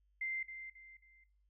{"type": "tone with echo", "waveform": "sine", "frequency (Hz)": 2086, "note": "C7", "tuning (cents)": -6, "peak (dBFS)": -36, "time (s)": [0.21, 0.43], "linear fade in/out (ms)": 5, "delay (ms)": 270, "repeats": 3, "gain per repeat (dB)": -9, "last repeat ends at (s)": 1.24, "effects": ["noise-tail reverb RT60 0.4 s tail -17 dB re dry", "added 50 Hz sine -70 dBFS peak until 1.49 s"]}